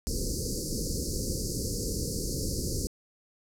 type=band-stop noise; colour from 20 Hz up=pink; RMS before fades=-31 dBFS; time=0.07-2.87 s; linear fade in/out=0 ms; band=530 to 4500 Hz; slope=96 dB/octave; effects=low-pass 11000 Hz 12 dB/octave